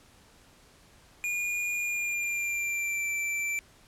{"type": "tone with pitch glide", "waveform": "square", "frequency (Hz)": [2431, 2339], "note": ["D#7", "D7"], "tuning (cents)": [-41, -8], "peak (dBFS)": -29, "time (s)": [1.24, 3.59], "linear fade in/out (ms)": 0, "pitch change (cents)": -67, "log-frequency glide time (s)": [1.72, 3.1], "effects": ["pink hiss -58 dBFS RMS until 3.87 s", "low-pass 11000 Hz 12 dB/octave"]}